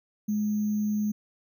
sine tone with sample-and-hold, 210.1 Hz, G#3, 20 cents sharp, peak -24 dBFS, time 0.28-1.12 s, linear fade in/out 10 ms, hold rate 6300 Hz, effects none

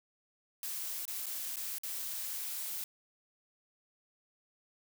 blue noise with dropouts, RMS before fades -39 dBFS, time 0.63-2.84 s, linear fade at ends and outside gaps 1 ms, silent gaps 1.053-1.079 / 1.259-1.265 / 1.559-1.568 / 1.784-1.834 s, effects none

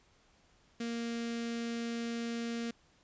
sawtooth tone with notch filter, 233.1 Hz, A#3, in tune, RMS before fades -37 dBFS, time 0.8-2.71 s, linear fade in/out 5 ms, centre 900 Hz, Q 0.99, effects pink hiss -67 dBFS RMS until 3.03 s + resampled to 16000 Hz

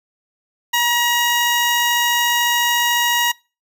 10% pulse tone with notch filter, 954 Hz, A#5, 40 cents sharp, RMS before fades -17 dBFS, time 0.73-3.32 s, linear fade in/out 10 ms, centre 4600 Hz, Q 1.8, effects noise-tail reverb RT60 0.3 s tail -24 dB re dry

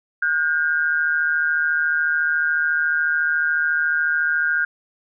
sine tone pair together, 1441 / 1595 Hz, F#6 / G6, -46 / +30 cents, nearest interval major second, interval 176 cents, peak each -20 dBFS, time 0.22-4.65 s, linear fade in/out 5 ms, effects none

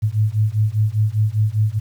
sine beating tone pair, 104.9 / 109.9 Hz, G#2 / A2, +18 / -2 cents, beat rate 5 Hz, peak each -18 dBFS, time 0.02-1.8 s, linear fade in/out 20 ms, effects 8-bit

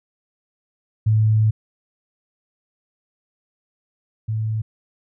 sine tone pair in turn, 108.8 / 109.68 Hz, A2 / A2, -19 / -5 cents, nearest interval unison, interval 14 cents, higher second, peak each -13 / -20 dBFS, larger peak first, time 1.06-1.51 / 4.28-4.62 s, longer first, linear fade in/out 10 ms, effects none

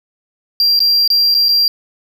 triangle tone with dropouts, 4745 Hz, D8, 17 cents sharp, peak -8 dBFS, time 0.6-1.68 s, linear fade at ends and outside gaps 1 ms, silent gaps 0.792-0.803 / 1.077-1.102 / 1.343-1.349 / 1.485-1.49 s, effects none

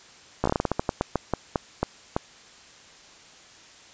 slowing click train, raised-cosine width 1 ms, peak -8 dBFS, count 17, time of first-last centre 0.44-2.165 s, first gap 15 ms, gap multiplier 1.23, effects white hiss -50 dBFS RMS until 3.93 s + resampled to 16000 Hz

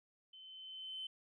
sine tone with level ramp, 3064 Hz, G7, 40 cents flat, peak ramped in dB -54 to -40 dBFS, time 0.33-1.07 s, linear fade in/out 5 ms, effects tanh soft clip ceiling -36 dBFS

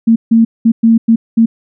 sine tone bursts at uneven times, 227.4 Hz, A#3, 43 cents flat, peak -4 dBFS, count 6, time 0.07-0.16 / 0.31-0.45 / 0.65-0.72 / 0.83-0.98 / 1.08-1.16 / 1.37-1.46 s, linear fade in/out 10 ms, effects none

